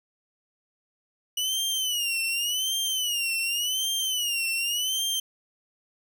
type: tone with vibrato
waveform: sawtooth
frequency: 2930 Hz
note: F#7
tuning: 18 cents flat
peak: -22 dBFS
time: 1.37-5.2 s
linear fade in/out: 5 ms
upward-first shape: sine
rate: 0.88 Hz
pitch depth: 140 cents each way
effects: none